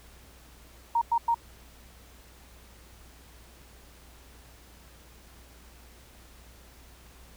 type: tone bursts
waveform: sine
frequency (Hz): 932.3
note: A#5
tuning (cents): 0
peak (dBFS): -21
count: 3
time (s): 0.95-1.345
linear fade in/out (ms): 5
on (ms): 65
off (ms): 100
effects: added 60 Hz sine -53 dBFS peak until 7.36 s + pink hiss -55 dBFS RMS until 7.36 s